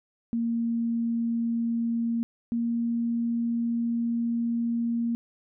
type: tone pair in turn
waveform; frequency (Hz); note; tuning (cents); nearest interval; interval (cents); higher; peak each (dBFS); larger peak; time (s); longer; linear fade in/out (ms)
sine; 232 / 233.7; A#3 / A#3; -8 / +5; unison; 13; second; -24; neither; 0.33-2.23 / 2.52-5.15; second; 0
effects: none